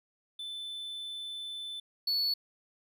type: tone pair in turn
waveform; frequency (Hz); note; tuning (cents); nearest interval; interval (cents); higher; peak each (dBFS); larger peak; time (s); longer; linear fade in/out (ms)
triangle; 3520 / 4426; A7 / C#8; 0 / -3; major third; 397; second; -36 / -26; second; 0.39-1.8 / 2.07-2.34; first; 5
effects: none